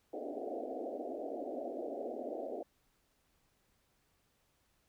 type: band-pass noise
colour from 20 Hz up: white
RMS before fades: -41 dBFS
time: 0.13-2.63 s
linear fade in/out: 5 ms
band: 240 to 730 Hz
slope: 96 dB/octave
effects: pink hiss -75 dBFS RMS until 4.88 s